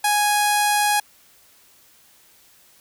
sawtooth tone with low-pass filter, 830.6 Hz, G#5, in tune, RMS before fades -19 dBFS, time 0.04-1 s, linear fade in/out 5 ms, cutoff 11000 Hz, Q 2.4, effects white hiss -54 dBFS RMS until 2.8 s

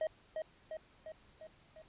triangle tone with echo, 631 Hz, D#5, 24 cents sharp, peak -30 dBFS, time 0.01-0.07 s, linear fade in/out 2 ms, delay 350 ms, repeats 5, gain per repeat -4 dB, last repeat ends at 1.82 s, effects pink hiss -65 dBFS RMS until 1.88 s + resampled to 8000 Hz

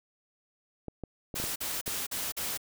clicks, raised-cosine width 2 ms, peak -24 dBFS, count 6, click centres 0.883 / 1.037 / 1.342 / 1.4 / 1.44 / 1.879 s
white noise bursts, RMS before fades -34 dBFS, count 5, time 1.35-2.576 s, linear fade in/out 10 ms, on 210 ms, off 44 ms
effects none

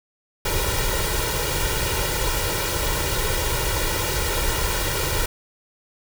pink noise with comb filter, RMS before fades -23 dBFS, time 0.45-5.26 s, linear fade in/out 5 ms, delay 2.1 ms, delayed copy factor +0.8, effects none

